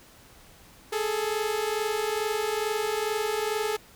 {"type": "tone pair together", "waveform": "sawtooth", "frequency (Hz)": [417.7, 440], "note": ["G#4", "A4"], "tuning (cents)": [10, 0], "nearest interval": "minor second", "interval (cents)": 90, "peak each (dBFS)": -25, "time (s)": [0.92, 3.77], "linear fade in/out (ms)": 10, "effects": ["pink hiss -53 dBFS RMS until 3.95 s"]}